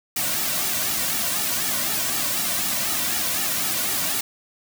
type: noise with flanger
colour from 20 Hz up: white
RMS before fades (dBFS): -24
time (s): 0.16-4.21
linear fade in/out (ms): 5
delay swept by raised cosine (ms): 1.9 to 2.41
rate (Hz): 4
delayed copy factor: -0.75
effects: none